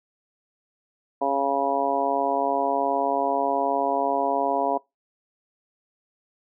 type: harmonic tone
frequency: 138.7 Hz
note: C#3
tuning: 1 cent sharp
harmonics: 2 / 3 / 4 / 5 / 6 / 7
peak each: -31 / -30 / -28 / -25 / -30 / -27 dBFS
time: 1.21-4.78 s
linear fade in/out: 10 ms
effects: noise-tail reverb RT60 0.2 s tail -23 dB re dry